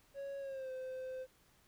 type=tone with pitch glide; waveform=triangle; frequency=554.4 to 517.3 Hz; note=C#5 to C5; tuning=0 to -20 cents; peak=-39 dBFS; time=0.14-1.27 s; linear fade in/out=50 ms; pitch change=-120 cents; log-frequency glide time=0.39-0.71 s; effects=pink hiss -69 dBFS RMS until 1.67 s